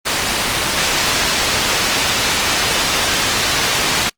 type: low-pass noise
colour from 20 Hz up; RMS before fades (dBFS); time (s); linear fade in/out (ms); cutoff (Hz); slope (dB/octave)
white; -17; 0.05-4.1; 20; 4900; 12
effects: noise-tail reverb RT60 0.1 s tail -25 dB re dry + Opus 24 kbps